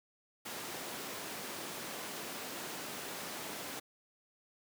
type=high-pass noise; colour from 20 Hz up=pink; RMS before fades=-43 dBFS; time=0.45-3.8 s; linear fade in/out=10 ms; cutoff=250 Hz; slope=12 dB/octave; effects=none